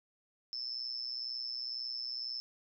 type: tone with amplitude modulation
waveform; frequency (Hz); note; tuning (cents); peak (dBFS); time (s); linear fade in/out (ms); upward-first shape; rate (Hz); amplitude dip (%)
sine; 5270; E8; -1; -33; 0.53-2.4; 0; sine; 122; 85
effects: none